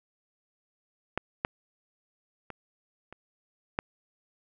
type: clicks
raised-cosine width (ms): 0.5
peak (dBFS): -13 / -11 / -24 / -29 / -12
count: 5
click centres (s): 1.176 / 1.449 / 2.503 / 3.126 / 3.789
effects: none